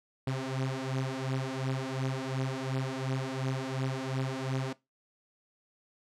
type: beating tone pair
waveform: sawtooth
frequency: 130.81 / 133.61 Hz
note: C3 / C3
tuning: 0 / +37 cents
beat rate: 2.8 Hz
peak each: -30 dBFS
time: 0.27-4.73 s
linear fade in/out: 5 ms
effects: noise-tail reverb RT60 0.2 s tail -19 dB re dry + low-pass 7000 Hz 12 dB/octave